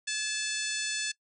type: harmonic tone with a mistuned harmonic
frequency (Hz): 875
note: A5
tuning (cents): -10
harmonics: 2 / 3 / 4 / 5 / 6 / 7 / 8 / 9 / 10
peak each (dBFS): -35 / -37 / -38 / -39 / -40 / -40 / -41 / -42 / -42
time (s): 0.07-1.12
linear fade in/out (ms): 10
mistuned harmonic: 2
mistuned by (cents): -36
effects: noise-tail reverb RT60 0.1 s tail -22 dB re dry